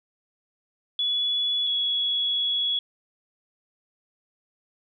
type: tone pair in turn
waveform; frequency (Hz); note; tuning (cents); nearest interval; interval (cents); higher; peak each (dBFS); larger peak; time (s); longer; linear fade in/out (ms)
sine; 3407 / 3364; G#7 / G#7; +44 / +22; unison; 22; first; -22; neither; 0.99-1.67 / 1.67-2.79; second; 2
effects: none